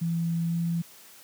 sine tone with pitch glide, 167.3 to 168.66 Hz, E3 to E3, +26 to +40 cents, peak -24 dBFS, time 0.01-0.82 s, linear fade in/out 10 ms, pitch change +14 cents, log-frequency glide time 0.48-0.54 s, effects white hiss -51 dBFS RMS until 1.23 s + high-pass 100 Hz 12 dB/octave

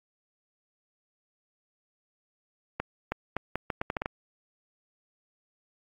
accelerating click train, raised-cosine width 0.5 ms, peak -14 dBFS, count 10, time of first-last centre 2.8-4.059 s, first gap 320 ms, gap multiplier 0.77, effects AAC 48 kbps

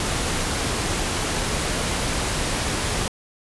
pink noise, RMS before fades -24 dBFS, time 0-3.08 s, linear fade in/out 2 ms, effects resampled to 24000 Hz

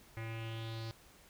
square tone with low-pass filter sweep, 112.9 Hz, A2, 45 cents sharp, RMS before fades -42 dBFS, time 0.17-0.91 s, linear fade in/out 0 ms, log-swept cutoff 2100 to 4700 Hz, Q 4.2, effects added 50 Hz sine -68 dBFS peak until 1.29 s + pink hiss -61 dBFS RMS until 1.29 s

